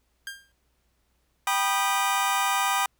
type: tone with exponential decay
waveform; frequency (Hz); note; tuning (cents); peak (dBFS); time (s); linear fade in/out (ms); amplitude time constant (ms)
sawtooth; 1601; G6; +36; -27; 0.27-0.52; 1; 54
type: chord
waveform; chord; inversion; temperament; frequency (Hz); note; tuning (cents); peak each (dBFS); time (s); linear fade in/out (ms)
sawtooth; G augmented; none; just; 784 / 980 / 1225; G5 / B5 / D#6; 0 / -14 / -27; -23; 1.47-2.86; 2
effects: added 60 Hz sine -70 dBFS peak until 2.99 s + pink hiss -72 dBFS RMS until 2.99 s